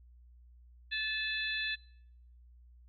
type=harmonic tone with a mistuned harmonic; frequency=870 Hz; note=A5; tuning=20 cents flat; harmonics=2 / 3 / 4 / 5; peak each=-36 / -38 / -39 / -40 dBFS; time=0.91-1.76 s; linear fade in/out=20 ms; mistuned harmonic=5; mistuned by=-130 cents; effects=noise-tail reverb RT60 0.8 s tail -26 dB re dry + added 60 Hz sine -55 dBFS peak until 2.88 s